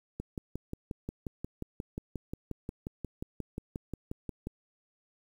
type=click train; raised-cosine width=3 ms; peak=-23 dBFS; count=25; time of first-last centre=0.2-4.47 s; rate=5.62 Hz; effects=9-bit

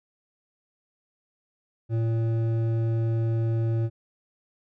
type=tone with hard clipping; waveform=triangle; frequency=113.8 Hz; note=A#2; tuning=41 cents flat; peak=-24 dBFS; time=1.89-3.9 s; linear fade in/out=50 ms; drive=13 dB; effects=none

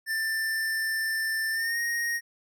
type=tone with pitch glide; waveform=square; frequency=1779 to 1868.5 Hz; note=A6 to A#6; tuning=+19 to +4 cents; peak=-27 dBFS; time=0.06-2.21 s; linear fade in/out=50 ms; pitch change=+85 cents; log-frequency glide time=1.52-1.79 s; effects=none

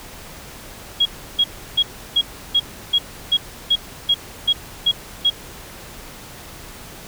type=tone bursts; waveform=sine; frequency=3300 Hz; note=G#7; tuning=12 cents flat; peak=-12 dBFS; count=12; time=1-5.302 s; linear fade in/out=10 ms; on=56 ms; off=330 ms; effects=pink hiss -38 dBFS RMS until 7.07 s

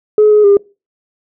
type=tone with pitch steps; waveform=sine; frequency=424.5 / 421.3 / 402.3 Hz; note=G#4 / G#4 / G4; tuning=+38 / +25 / +45 cents; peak=-3 dBFS; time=0.18-0.57 s; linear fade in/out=2 ms; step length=130 ms; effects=noise-tail reverb RT60 0.3 s tail -24 dB re dry + tanh soft clip ceiling -1 dBFS

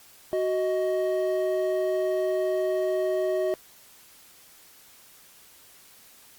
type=tone pair together; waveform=triangle; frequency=372.2 / 626 Hz; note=F#4 / D#5; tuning=+10 / +10 cents; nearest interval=major sixth; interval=900 cents; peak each=-24 dBFS; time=0.33-3.54 s; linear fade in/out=0 ms; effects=white hiss -53 dBFS RMS until 6.38 s + Opus 48 kbps

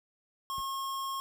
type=tone; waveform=square; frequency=1082 Hz; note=C#6; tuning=42 cents flat; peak=-34 dBFS; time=0.5-1.2 s; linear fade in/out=0 ms
type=noise with exponential decay; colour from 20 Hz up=brown; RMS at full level=-40 dBFS; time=0.58-0.66 s; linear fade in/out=1 ms; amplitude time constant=16 ms
effects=none

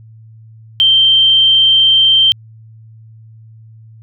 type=tone; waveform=sine; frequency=3136 Hz; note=G7; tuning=in tune; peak=-6 dBFS; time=0.8-2.32 s; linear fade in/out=0 ms; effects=added 111 Hz sine -36 dBFS peak until 4.02 s

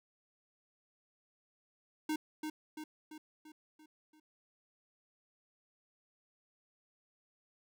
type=tone with echo; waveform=square; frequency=308.4 Hz; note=D#4; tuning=15 cents flat; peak=-33 dBFS; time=2.09-2.16 s; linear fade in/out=5 ms; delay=340 ms; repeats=6; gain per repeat=-5 dB; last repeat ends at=4.2 s; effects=none

